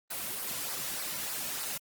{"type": "noise with flanger", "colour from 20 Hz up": "white", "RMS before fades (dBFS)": -36, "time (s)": [0.1, 1.78], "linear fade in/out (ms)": 10, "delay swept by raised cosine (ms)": [0.29, 2.59], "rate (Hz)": 3.3, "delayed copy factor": -0.55, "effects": ["Opus 24 kbps"]}